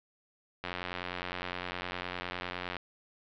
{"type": "click train", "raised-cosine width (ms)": 0.3, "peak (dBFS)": -19, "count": 192, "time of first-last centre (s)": [0.64, 2.767], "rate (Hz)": 89.8, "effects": ["low-pass 4000 Hz 12 dB/octave"]}